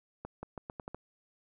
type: accelerating click train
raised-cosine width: 1 ms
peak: -26 dBFS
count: 7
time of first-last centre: 0.25-0.946 s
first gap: 180 ms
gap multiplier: 0.82
effects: none